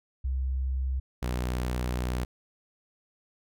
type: tone pair in turn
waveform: sine / sawtooth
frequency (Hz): 65.4 / 61.73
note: C2 / B1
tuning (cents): 0 / 0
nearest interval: minor second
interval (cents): 100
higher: first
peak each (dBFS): -26 / -24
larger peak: second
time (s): 0.24-1 / 1.22-2.25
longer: second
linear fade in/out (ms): 10
effects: none